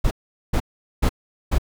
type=noise bursts; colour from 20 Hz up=brown; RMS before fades=-17 dBFS; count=4; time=0.04-1.584 s; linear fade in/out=10 ms; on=71 ms; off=420 ms; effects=none